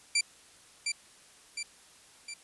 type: tone with echo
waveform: 15% pulse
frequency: 2349 Hz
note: D7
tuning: in tune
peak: -17 dBFS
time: 0.15-0.21 s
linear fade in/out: 5 ms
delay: 710 ms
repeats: 3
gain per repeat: -5 dB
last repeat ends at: 2.34 s
effects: white hiss -57 dBFS RMS until 2.43 s + resampled to 24000 Hz